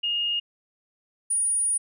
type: tone pair in turn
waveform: sine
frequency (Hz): 2847 / 9593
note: F7 / D9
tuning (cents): +33 / +36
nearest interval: octave + major sixth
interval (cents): 2103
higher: second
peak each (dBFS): -23 / -21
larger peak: second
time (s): 0.03-0.4 / 1.3-1.78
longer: second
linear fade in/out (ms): 10
effects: none